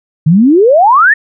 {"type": "exponential sweep", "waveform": "sine", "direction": "up", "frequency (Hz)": [146.4, 1871], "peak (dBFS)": -3, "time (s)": [0.26, 1.14], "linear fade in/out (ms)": 10, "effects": []}